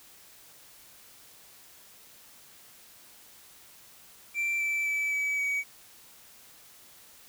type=tone with pitch steps; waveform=triangle; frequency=2349 / 2327 / 2306 / 2285 / 2264 Hz; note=D7 / D7 / D7 / D7 / C#7; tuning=0 / -17 / -32 / -48 / +36 cents; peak=-25 dBFS; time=4.34-5.64 s; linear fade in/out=50 ms; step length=260 ms; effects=white hiss -54 dBFS RMS until 7.28 s